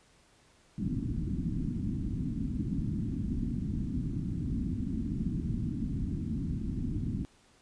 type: low-pass noise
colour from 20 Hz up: white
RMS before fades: -33 dBFS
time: 0.78-7.25 s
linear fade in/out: 0 ms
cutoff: 280 Hz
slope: 48 dB/octave
effects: pink hiss -63 dBFS RMS until 7.61 s + resampled to 22050 Hz